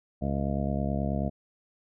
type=harmonic tone; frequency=69.3 Hz; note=C#2; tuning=in tune; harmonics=1 / 2 / 3 / 4 / 5 / 6 / 7 / 8 / 9 / 10; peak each=-32 / -32 / -31 / -37 / -44 / -45 / -42 / -45 / -36 / -39 dBFS; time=0.21-1.3 s; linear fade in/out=20 ms; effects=none